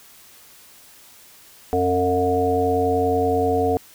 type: harmonic tone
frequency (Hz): 90.5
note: F#2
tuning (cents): -38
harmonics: 1 / 3 / 5 / 7 / 8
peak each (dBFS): -27 / -25 / -20 / -29 / -22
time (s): 1.73-3.77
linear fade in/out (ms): 0
effects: white hiss -48 dBFS RMS until 3.94 s